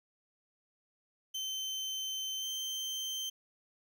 30% pulse tone with pitch glide, 3090 to 3119 Hz, G7 to G7, -26 to -9 cents, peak -33 dBFS, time 1.34-3.3 s, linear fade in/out 10 ms, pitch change +17 cents, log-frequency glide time 2.39-2.45 s, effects none

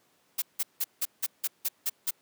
blue noise bursts, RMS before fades -28 dBFS, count 9, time 0.38-2.109 s, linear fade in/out 10 ms, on 41 ms, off 170 ms, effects pink hiss -67 dBFS RMS until 2.21 s + high-pass 200 Hz 12 dB/octave

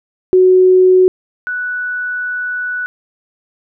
sine tone pair in turn, 370 / 1480 Hz, F#4 / F#6, 0 / 0 cents, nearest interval 2 octaves, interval 2400 cents, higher second, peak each -5 / -17 dBFS, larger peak first, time 0.33-1.08 / 1.47-2.86 s, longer second, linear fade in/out 0 ms, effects none

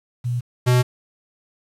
sine / square tone pair in turn, 121.7 / 124.54 Hz, B2 / B2, -25 / +15 cents, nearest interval unison, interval 40 cents, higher second, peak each -20 / -14 dBFS, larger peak second, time 0.24-0.41 / 0.66-0.83 s, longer neither, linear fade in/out 20 ms, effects resampled to 32000 Hz + 8-bit

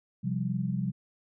sine chord, C suspended fourth, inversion none, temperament equal with one note detuned, 130.13 / 174.61 / 196 Hz, C3 / F3 / G3, -9 / 0 / 0 cents, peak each -32 dBFS, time 0.23-0.92 s, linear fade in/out 20 ms, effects none

